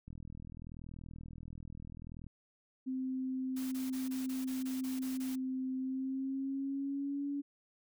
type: click train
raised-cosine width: 5 ms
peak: -36 dBFS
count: 90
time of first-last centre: 0.08-2.267 s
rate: 40.7 Hz
type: tone with pitch glide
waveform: sine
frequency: 260 to 283.5 Hz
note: C4 to C#4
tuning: -11 to +39 cents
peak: -34 dBFS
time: 2.86-7.42 s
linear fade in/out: 20 ms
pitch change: +150 cents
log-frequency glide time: 5.77-7.27 s
type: noise bursts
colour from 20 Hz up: white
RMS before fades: -49 dBFS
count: 10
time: 3.56-5.358 s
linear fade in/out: 10 ms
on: 160 ms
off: 22 ms
effects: none